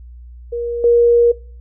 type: tone with level steps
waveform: sine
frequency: 473.7 Hz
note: A#4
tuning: 28 cents sharp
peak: -19 / -8 dBFS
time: 0.52-1.32 s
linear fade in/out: 10 ms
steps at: 0.84 s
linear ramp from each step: 2 ms
effects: noise-tail reverb RT60 0.4 s tail -21 dB re dry + added 60 Hz sine -34 dBFS peak until 1.6 s